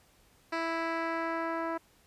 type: tone with low-pass filter sweep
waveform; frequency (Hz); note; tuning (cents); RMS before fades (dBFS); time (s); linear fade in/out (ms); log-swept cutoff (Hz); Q
10% pulse; 329.6; E4; 0; -33; 0.52-1.78; 10; 3800 to 1200; 0.87
effects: pink hiss -64 dBFS RMS until 2.06 s + resampled to 32000 Hz